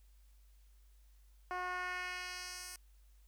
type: tone with band-pass filter sweep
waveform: 10% pulse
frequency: 362.3 Hz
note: F#4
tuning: 36 cents flat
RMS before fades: -42 dBFS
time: 1.51-2.76 s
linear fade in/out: 0 ms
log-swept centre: 840 to 9300 Hz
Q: 1.1
effects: added 50 Hz sine -60 dBFS peak until 3.27 s + white hiss -75 dBFS RMS until 3.27 s